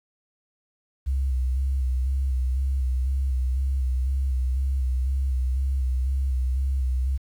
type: tone with vibrato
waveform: sine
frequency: 65.41 Hz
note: C2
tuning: in tune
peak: -20 dBFS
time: 1.06-7.18 s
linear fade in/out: 20 ms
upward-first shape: square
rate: 2 Hz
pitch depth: 43 cents each way
effects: tanh soft clip ceiling -17 dBFS + 9-bit